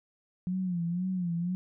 sine tone with vibrato, 177.9 Hz, F3, 32 cents sharp, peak -28 dBFS, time 0.47-1.55 s, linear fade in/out 0 ms, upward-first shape sine, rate 2 Hz, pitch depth 93 cents each way, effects none

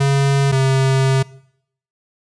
square tone pair in turn, 138.59 / 133.58 Hz, C#3 / C3, 0 / +36 cents, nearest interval minor second, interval 64 cents, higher first, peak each -13 dBFS, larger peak neither, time 0-0.52 / 0.52-1.23 s, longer second, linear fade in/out 10 ms, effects noise-tail reverb RT60 0.7 s tail -21 dB re dry + resampled to 22050 Hz

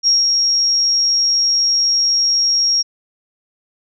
sine tone with ADSR envelope, 5588 Hz, F8, in tune, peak -9 dBFS, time 0.03-2.83 s, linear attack 42 ms, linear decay 170 ms, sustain -3 dB, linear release 21 ms, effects none

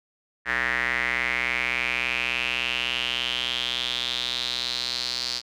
square tone with band-pass filter sweep, 61.74 Hz, B1, in tune, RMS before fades -27 dBFS, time 0.45-5.42 s, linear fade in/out 50 ms, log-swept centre 1800 to 4600 Hz, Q 5.7, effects none

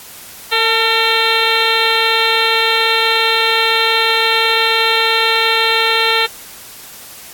harmonic tone with a mistuned harmonic, 452.9 Hz, A#4, 50 cents flat, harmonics 1 / 2 / 3 / 4 / 5 / 6 / 7 / 8 / 9, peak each -20 / -20 / -20 / -20 / -20 / -20 / -20 / -20 / -20 dBFS, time 0.51-6.27 s, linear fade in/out 20 ms, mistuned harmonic 2, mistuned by -38 cents, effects white hiss -35 dBFS RMS until 7.33 s + AAC 64 kbps

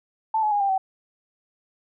sine tone with pitch steps, 882 / 851 / 821 / 792.2 / 764.3 Hz, A5 / G#5 / G#5 / G5 / G5, +4 / +42 / -20 / +18 / -44 cents, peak -19 dBFS, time 0.34-0.78 s, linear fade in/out 5 ms, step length 88 ms, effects none

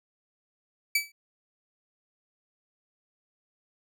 sawtooth tone with exponential decay, 2300 Hz, D7, 37 cents flat, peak -16 dBFS, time 0.95-1.12 s, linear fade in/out 5 ms, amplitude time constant 35 ms, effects none

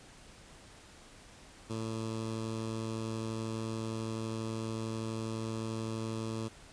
15% pulse tone with notch filter, 111.7 Hz, A2, 27 cents sharp, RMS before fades -37 dBFS, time 1.69-6.49 s, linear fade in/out 20 ms, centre 1900 Hz, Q 1.5, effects pink hiss -55 dBFS RMS until 6.72 s + resampled to 22050 Hz

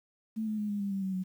sine tone with pitch steps, 220 / 214.7 / 209.6 / 204.6 / 199.65 / 194.87 / 190.2 / 185.64 Hz, A3 / A3 / G#3 / G#3 / G3 / G3 / F#3 / F#3, 0 / -42 / +16 / -26 / +32 / -10 / +48 / +6 cents, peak -30 dBFS, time 0.36-1.24 s, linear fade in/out 20 ms, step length 110 ms, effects 10-bit

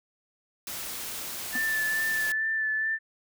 white noise, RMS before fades -36 dBFS, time 0.67-2.32 s, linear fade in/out 2 ms
sine tone with vibrato, 1759 Hz, A6, 1 cent flat, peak -25 dBFS, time 1.52-2.99 s, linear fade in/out 50 ms, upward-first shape sine, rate 2.3 Hz, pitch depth 20 cents each way
square tone with exponential decay, 246.9 Hz, B3, in tune, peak -32 dBFS, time 1.55-1.63 s, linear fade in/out 5 ms, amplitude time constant 16 ms
effects none

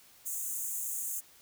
pink high-pass noise, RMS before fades -36 dBFS, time 0.25-1.21 s, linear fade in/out 20 ms, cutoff 6500 Hz, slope 96 dB/octave, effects white hiss -59 dBFS RMS until 1.41 s

